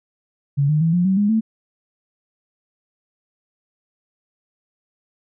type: tone with pitch steps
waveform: sine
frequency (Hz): 141.1 / 152.1 / 163.96 / 176.75 / 190.53 / 205.4 / 221.4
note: C#3 / D#3 / E3 / F3 / G3 / G#3 / A3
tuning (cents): +31 / -39 / -9 / +21 / -49 / -19 / +11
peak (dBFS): -14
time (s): 0.57-1.41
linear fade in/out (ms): 20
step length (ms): 120
effects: none